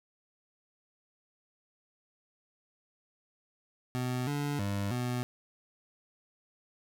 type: tone with pitch steps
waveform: 25% pulse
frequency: 125.6 / 144.7 / 100.1 / 123.7 Hz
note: B2 / D3 / G2 / B2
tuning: +30 / -25 / +37 / +3 cents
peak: -27 dBFS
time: 3.95-5.23 s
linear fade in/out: 0 ms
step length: 320 ms
effects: none